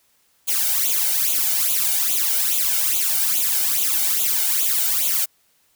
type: noise with flanger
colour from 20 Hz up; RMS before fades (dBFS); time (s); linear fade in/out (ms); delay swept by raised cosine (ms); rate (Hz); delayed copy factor
blue; -20; 0.47-5.26; 20; 0.28 to 1.38; 2.4; +0.85
effects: white hiss -62 dBFS RMS until 5.75 s